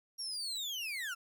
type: linear sweep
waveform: 35% pulse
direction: down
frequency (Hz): 5650 to 1315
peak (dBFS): -35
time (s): 0.18-1.15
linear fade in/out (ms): 20
effects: none